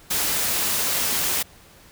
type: noise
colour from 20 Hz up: white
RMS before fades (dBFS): -23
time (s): 0.1-1.43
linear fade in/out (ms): 10
effects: pink hiss -50 dBFS RMS until 1.91 s